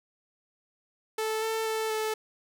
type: tone with pitch steps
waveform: sawtooth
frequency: 438.1 / 444.8 / 440.6 / 435.4 Hz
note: A4 / A4 / A4 / A4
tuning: -7 / +19 / +2 / -18 cents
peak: -24 dBFS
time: 1.18-2.14 s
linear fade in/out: 5 ms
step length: 240 ms
effects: none